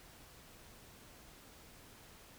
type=silence; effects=pink hiss -58 dBFS RMS until 2.38 s